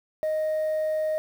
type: tone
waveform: sine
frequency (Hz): 622.3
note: D#5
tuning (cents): 0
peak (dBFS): -21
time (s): 0.23-1.18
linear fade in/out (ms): 0
effects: tanh soft clip ceiling -22 dBFS + 8-bit